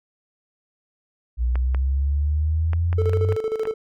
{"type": "exponential sweep", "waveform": "sine", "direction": "up", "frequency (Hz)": [59.1, 96.9], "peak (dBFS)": -18, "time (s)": [1.37, 3.37], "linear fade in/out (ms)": 50}
{"type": "clicks", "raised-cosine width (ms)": 0.5, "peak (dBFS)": -17, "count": 7, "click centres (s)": [1.556, 1.747, 2.733, 2.929, 3.133, 3.322, 3.654]}
{"type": "tone with tremolo", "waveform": "triangle", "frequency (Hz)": 440, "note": "A4", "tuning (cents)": 0, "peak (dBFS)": -18, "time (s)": [2.98, 3.74], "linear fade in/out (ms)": 5, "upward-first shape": "square", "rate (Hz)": 13, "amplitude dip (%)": 65}
{"effects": []}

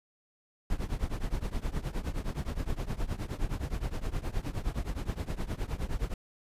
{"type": "noise with tremolo", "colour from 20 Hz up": "brown", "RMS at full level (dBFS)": -29, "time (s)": [0.7, 6.14], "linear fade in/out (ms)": 2, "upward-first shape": "triangle", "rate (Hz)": 9.6, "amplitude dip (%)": 95, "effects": ["resampled to 32000 Hz"]}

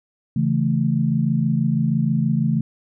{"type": "chord", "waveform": "sine", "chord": "A major", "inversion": "first", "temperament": "equal", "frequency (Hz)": [138.59, 164.81, 220], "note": ["C#3", "E3", "A3"], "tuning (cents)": [0, 0, 0], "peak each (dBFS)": -21, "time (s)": [0.36, 2.61], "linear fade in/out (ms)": 5, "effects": []}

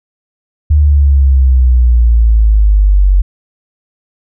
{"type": "exponential sweep", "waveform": "sine", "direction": "down", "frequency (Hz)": [75.5, 46.25], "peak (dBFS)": -4, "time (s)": [0.7, 3.22], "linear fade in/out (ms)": 10, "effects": []}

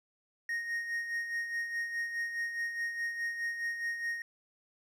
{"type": "tone with tremolo", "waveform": "triangle", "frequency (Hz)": 1863, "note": "A#6", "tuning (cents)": -2, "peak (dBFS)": -29, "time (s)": [0.49, 4.22], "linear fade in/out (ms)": 2, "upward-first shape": "sine", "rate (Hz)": 4.8, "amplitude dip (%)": 55, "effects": []}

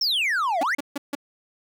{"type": "exponential two-way sweep", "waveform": "triangle", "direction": "down then up", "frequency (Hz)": [5620, 636, 2249], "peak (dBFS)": -19, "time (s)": [0.01, 0.75], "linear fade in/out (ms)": 5, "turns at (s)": 0.6}
{"type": "tone bursts", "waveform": "sawtooth", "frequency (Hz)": 285, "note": "C#4", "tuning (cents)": 48, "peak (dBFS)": -21, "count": 4, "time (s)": [0.61, 1.152], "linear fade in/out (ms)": 5, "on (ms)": 23, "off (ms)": 150}
{"effects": []}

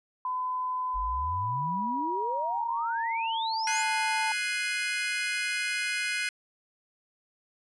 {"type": "tone with pitch glide", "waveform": "sine", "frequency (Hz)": [1011, 880.1], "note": ["B5", "A5"], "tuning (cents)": [40, 0], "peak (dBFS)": -28, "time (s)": [0.25, 4.32], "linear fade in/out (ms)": 2, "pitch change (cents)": -240, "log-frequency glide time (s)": [1.15, 3.82]}
{"type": "exponential sweep", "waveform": "sine", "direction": "up", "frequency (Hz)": [43.62, 7459], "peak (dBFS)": -33, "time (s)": [0.94, 3.83], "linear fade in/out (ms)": 20}
{"type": "chord", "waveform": "35% pulse", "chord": "Ab dominant seventh", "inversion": "third", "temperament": "equal", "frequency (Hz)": [1480, 1661.2, 2093, 2489], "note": ["Gb6", "Ab6", "C7", "Eb7"], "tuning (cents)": [0, 0, 0, 0], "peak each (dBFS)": [-32, -36, -31, -31], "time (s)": [3.67, 6.29], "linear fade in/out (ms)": 2}
{"effects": ["resampled to 24000 Hz"]}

